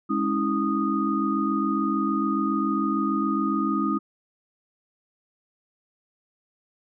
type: tone cluster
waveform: sine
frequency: 207.3 / 275.3 / 322.2 / 1238 Hz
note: G#3 / C#4 / E4 / D#6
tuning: -3 / -12 / -39 / -9 cents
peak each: -27 dBFS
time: 0.09-3.99 s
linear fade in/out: 20 ms
effects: none